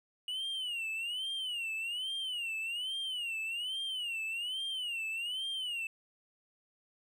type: tone with vibrato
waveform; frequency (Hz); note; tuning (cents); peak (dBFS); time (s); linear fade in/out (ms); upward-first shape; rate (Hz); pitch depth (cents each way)
triangle; 2894; F#7; -39; -33; 0.28-5.87; 2; sine; 1.2; 170
effects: none